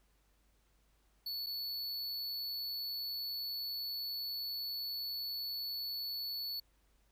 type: tone with dropouts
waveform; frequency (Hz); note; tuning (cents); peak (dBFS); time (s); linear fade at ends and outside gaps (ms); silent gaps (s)
square; 4435; C#8; 0; -38; 1.26-6.6; 5; 1.463-1.467
effects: added 50 Hz sine -70 dBFS peak until 7.11 s + pink hiss -75 dBFS RMS until 7.11 s